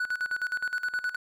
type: tone with tremolo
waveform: triangle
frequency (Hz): 1480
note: F#6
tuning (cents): 0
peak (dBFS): -24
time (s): 0-1.16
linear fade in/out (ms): 5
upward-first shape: square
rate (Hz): 9.6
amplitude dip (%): 80
effects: none